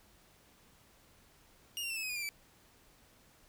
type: tone with pitch steps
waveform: sawtooth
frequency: 2845 / 2762 / 2682 / 2604 / 2529 / 2455 / 2384 / 2315 Hz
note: F7 / F7 / E7 / E7 / D#7 / D#7 / D7 / D7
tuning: +31 / -20 / +29 / -22 / +28 / -24 / +25 / -25 cents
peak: -33 dBFS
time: 1.77-2.29 s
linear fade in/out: 0 ms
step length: 65 ms
effects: pink hiss -64 dBFS RMS until 3.48 s